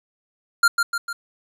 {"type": "tone with echo", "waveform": "square", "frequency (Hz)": 1396.9, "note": "F6", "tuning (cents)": 0, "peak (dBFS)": -12, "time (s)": [0.63, 0.68], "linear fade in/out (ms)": 5, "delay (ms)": 150, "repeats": 3, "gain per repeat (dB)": -5, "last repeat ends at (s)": 1.13, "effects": ["low-pass 12000 Hz 12 dB/octave", "9-bit"]}